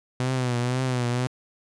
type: tone with vibrato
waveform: sawtooth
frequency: 125.4 Hz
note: B2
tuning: 27 cents sharp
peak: -19 dBFS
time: 0.2-1.27 s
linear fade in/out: 0 ms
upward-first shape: triangle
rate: 2 Hz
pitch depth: 79 cents each way
effects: resampled to 22050 Hz